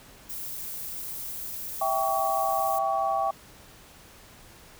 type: noise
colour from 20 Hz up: violet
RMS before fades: -36 dBFS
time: 0.29-2.79 s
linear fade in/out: 10 ms
type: chord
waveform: sine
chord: C# diminished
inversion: first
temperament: equal with one note detuned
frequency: 659.3 / 784 / 1129.4 Hz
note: E5 / G5 / C#6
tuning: 0 / 0 / +32 cents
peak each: -29 / -26 / -29 dBFS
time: 1.81-3.31 s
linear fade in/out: 5 ms
effects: pink hiss -51 dBFS RMS until 4.79 s